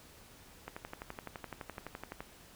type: click train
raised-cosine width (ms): 0.5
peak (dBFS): -26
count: 19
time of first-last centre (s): 0.68-2.205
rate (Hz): 11.8
effects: pink hiss -57 dBFS RMS until 2.55 s